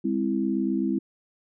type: chord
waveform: sine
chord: Ab augmented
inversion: none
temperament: equal with one note detuned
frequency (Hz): 202.9 / 261.6 / 329.6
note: Ab3 / C4 / E4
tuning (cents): -40 / 0 / 0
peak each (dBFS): -27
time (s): 0.04-0.99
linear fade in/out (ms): 10
effects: none